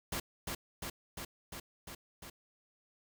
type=noise with echo; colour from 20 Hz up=pink; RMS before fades=-37 dBFS; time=0.12-0.2 s; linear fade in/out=5 ms; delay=350 ms; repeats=6; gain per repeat=-2 dB; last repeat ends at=2.3 s; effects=none